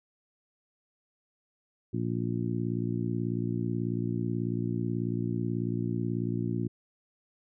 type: harmonic tone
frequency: 58.27 Hz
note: A#1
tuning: in tune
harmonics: 2 / 3 / 4 / 5 / 6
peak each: -32 / -34 / -35 / -36 / -37 dBFS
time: 1.93-6.68 s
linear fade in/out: 10 ms
effects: none